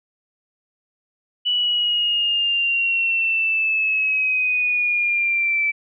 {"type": "linear sweep", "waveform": "sine", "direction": "down", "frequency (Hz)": [2960, 2312], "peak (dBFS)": -17, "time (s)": [1.45, 5.72], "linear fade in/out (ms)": 20, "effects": []}